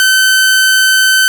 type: tone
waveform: sawtooth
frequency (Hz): 1532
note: G6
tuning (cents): -40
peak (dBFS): -3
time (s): 0-1.28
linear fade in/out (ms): 0
effects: none